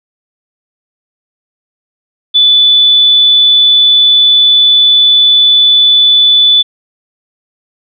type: tone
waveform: sine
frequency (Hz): 3480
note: A7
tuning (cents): -20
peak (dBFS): -3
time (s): 2.34-6.63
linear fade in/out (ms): 20
effects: none